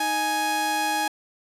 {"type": "tone pair together", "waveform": "sawtooth", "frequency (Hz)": [312, 833], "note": ["D#4", "G#5"], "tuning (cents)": [5, 5], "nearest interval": "octave + perfect fourth", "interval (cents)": 1700, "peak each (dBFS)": [-28, -19], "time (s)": [0, 1.08], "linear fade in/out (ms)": 5, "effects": ["resampled to 32000 Hz"]}